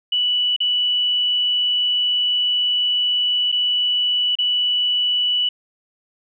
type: tone with dropouts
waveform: sine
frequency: 2958 Hz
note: F#7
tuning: 1 cent flat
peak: -16 dBFS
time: 0.12-5.49 s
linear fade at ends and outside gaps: 5 ms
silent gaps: 0.564-0.603 / 3.518-3.524 / 4.354-4.386 s
effects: none